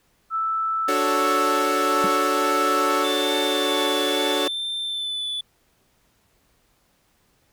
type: tone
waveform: sine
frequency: 1318.5 Hz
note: E6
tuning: in tune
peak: -21 dBFS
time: 0.3-3.08 s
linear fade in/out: 50 ms
type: chord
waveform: sawtooth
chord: D major seventh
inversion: none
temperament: equal with one note detuned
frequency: 292.6 / 370 / 440 / 554.4 Hz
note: D4 / F#4 / A4 / C#5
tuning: -6 / 0 / 0 / 0 cents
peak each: -23 dBFS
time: 0.88-4.48 s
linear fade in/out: 5 ms
type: tone with exponential decay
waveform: triangle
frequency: 196 Hz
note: G3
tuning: in tune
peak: -19 dBFS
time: 2.04-2.12 s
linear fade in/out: 2 ms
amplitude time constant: 16 ms
type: tone with vibrato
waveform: triangle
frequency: 3520 Hz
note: A7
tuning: in tune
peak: -24 dBFS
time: 3.04-5.41 s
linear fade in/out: 5 ms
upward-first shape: sine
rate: 0.75 Hz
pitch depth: 26 cents each way
effects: pink hiss -64 dBFS RMS until 7.52 s